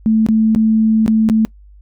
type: tone with dropouts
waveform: sine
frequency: 220 Hz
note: A3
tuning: in tune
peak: -9 dBFS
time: 0.06-1.45 s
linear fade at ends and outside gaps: 0 ms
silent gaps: 0.264-0.287 / 0.549-0.56 / 1.062-1.079 / 1.289-1.298 s
effects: noise-tail reverb RT60 0.1 s tail -23 dB re dry + added 50 Hz sine -39 dBFS peak until 1.81 s